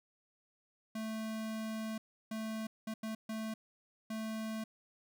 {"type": "tone bursts at uneven times", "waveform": "square", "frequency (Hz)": 220, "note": "A3", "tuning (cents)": 0, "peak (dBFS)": -38, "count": 6, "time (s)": [[0.95, 1.98], [2.31, 2.67], [2.87, 2.94], [3.03, 3.15], [3.29, 3.54], [4.1, 4.64]], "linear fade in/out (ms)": 5, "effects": []}